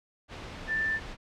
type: tone in noise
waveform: sine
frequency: 1772 Hz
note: A6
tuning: 12 cents sharp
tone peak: -26 dBFS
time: 0.67-1 s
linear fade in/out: 50 ms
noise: pink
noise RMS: -41 dBFS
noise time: 0.28-1.17 s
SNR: +12 dB
effects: low-pass 4000 Hz 12 dB/octave